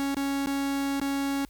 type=tone with dropouts; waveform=45% pulse; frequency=277.2 Hz; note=C#4; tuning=in tune; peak=-26 dBFS; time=0-1.45 s; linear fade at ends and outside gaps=0 ms; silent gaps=0.145-0.168 / 0.46-0.471 / 0.999-1.015 s; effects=added 50 Hz sine -51 dBFS peak until 1.49 s + white hiss -62 dBFS RMS until 1.49 s

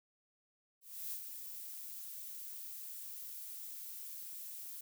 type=noise with ADSR envelope; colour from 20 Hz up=violet; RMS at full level=-41 dBFS; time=0.81-4.81 s; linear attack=310 ms; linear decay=76 ms; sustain=-6 dB; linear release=4 ms; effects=none

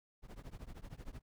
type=noise with tremolo; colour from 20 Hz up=brown; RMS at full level=-44 dBFS; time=0.22-1.22 s; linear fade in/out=50 ms; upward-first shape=triangle; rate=13 Hz; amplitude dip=100%; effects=none

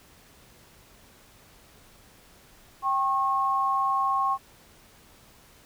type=tone pair together; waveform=sine; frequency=784 / 1086.6 Hz; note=G5 / C#6; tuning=0 / -35 cents; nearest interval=tritone; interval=565 cents; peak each=-28 / -23 dBFS; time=2.82-4.38 s; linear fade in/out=50 ms; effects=pink hiss -55 dBFS RMS until 5.65 s

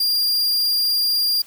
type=tone; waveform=45% pulse; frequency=4792 Hz; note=D8; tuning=34 cents sharp; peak=-16 dBFS; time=0-1.42 s; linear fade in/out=5 ms; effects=white hiss -47 dBFS RMS until 1.46 s

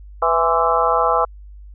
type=harmonic tone with a mistuned harmonic; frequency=165.3 Hz; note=E3; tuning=5 cents sharp; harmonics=3 / 4 / 5 / 6 / 7 / 8; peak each=-21 / -21 / -21 / -21 / -21 / -21 dBFS; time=0.22-1.25 s; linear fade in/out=5 ms; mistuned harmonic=6; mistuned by=+73 cents; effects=added 50 Hz sine -36 dBFS peak until 1.74 s

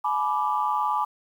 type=chord; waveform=sine; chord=G# diminished; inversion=none; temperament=equal with one note detuned; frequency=849 / 987.8 / 1174.7 Hz; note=G#5 / B5 / D6; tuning=+38 / 0 / 0 cents; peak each=-26 dBFS; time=0.04-1.05 s; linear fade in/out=10 ms; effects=tanh soft clip ceiling -12 dBFS + 9-bit

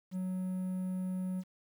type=tone; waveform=triangle; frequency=185 Hz; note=F#3; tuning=in tune; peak=-31 dBFS; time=0.11-1.44 s; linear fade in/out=50 ms; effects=10-bit

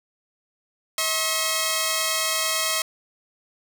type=tone pair together; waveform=5% pulse; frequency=641 / 1078 Hz; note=E5 / C#6; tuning=-49 / -49 cents; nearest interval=major sixth; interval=900 cents; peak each=-13 dBFS; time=0.98-2.82 s; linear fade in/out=2 ms; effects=none

